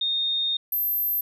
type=tone pair in turn; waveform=sine; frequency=3680 / 12346 Hz; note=A#7 / G9; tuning=-23 / -28 cents; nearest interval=octave + major sixth; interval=2095 cents; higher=second; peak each=-22 dBFS; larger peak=neither; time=0.01-0.57 / 0.72-1.21 s; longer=first; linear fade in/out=5 ms; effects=none